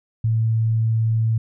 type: tone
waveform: sine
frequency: 112.2 Hz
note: A2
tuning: 34 cents sharp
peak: -16 dBFS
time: 0.24-1.38 s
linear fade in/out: 5 ms
effects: none